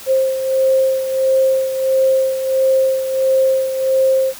sine beating tone pair, 528 / 529.5 Hz, C5 / C5, +16 / +21 cents, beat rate 1.5 Hz, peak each -13 / -20 dBFS, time 0.06-4.34 s, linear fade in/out 50 ms, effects white hiss -35 dBFS RMS until 4.39 s

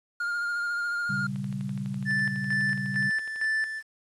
triangle tone with vibrato, 1413 Hz, F6, 20 cents sharp, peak -25 dBFS, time 0.2-1.27 s, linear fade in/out 5 ms, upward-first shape sine, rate 14 Hz, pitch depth 19 cents each way
sine chord, G diminished, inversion first, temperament equal with one note detuned, 119.26 / 138.59 / 196 Hz, Bb2 / Db3 / G3, +40 / 0 / 0 cents, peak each -38 / -33 / -32 dBFS, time 1.09-3.1 s, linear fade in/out 10 ms
click train, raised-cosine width 0.3 ms, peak -31 dBFS, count 26, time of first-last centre 1.36-3.443 s, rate 12 Hz
triangle tone with tremolo, 1760 Hz, A6, in tune, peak -22 dBFS, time 2.05-3.83 s, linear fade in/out 50 ms, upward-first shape square, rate 2.2 Hz, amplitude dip 60%
effects resampled to 24000 Hz + 9-bit

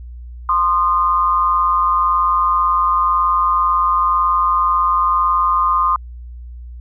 sine tone pair together, 1046.5 / 1224.6 Hz, C6 / D#6, 0 / -28 cents, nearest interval minor third, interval 272 cents, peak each -15 dBFS, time 0.49-5.96 s, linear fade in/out 2 ms, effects added 60 Hz sine -30 dBFS peak until 6.8 s

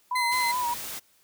sine tone with vibrato, 975 Hz, B5, 23 cents flat, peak -25 dBFS, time 0.11-0.74 s, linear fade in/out 5 ms, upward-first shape sine, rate 4.8 Hz, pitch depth 54 cents each way
30% pulse tone, 2053 Hz, C7, 33 cents flat, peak -23 dBFS, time 0.15-0.52 s, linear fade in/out 10 ms
white noise, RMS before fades -36 dBFS, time 0.31-1 s, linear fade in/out 20 ms
effects white hiss -63 dBFS RMS until 1.23 s

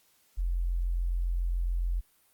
sine tone, 43.56 Hz, F1, 4 cents flat, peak -26 dBFS, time 0.37-2.01 s, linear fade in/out 20 ms, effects white hiss -66 dBFS RMS until 2.33 s + Opus 48 kbps

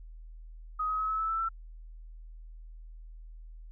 sine tone with pitch steps, 1257 / 1270.1 / 1283.4 / 1296.8 / 1310.4 / 1324.1 / 1337.9 Hz, D#6 / D#6 / E6 / E6 / E6 / E6 / E6, +17 / +35 / -47 / -29 / -11 / +7 / +25 cents, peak -28 dBFS, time 0.79-1.49 s, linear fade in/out 10 ms, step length 100 ms, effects added 40 Hz sine -44 dBFS peak until 3.71 s

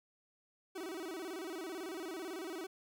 40% pulse tone with vibrato, 349.2 Hz, F4, in tune, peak -40 dBFS, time 0.75-2.67 s, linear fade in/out 10 ms, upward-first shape square, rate 18 Hz, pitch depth 150 cents each way, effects none

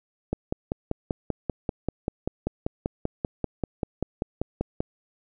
click train, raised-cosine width 2 ms, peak -12 dBFS, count 24, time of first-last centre 0.33-4.805 s, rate 5.14 Hz, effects none

